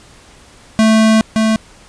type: tone pair in turn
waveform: square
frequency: 220 / 220 Hz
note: A3 / A3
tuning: 0 / 0 cents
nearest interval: unison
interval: 0 cents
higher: neither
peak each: -8 / -11 dBFS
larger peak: first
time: 0.79-1.21 / 1.36-1.56 s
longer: first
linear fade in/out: 0 ms
effects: pink hiss -43 dBFS RMS until 1.88 s + resampled to 22050 Hz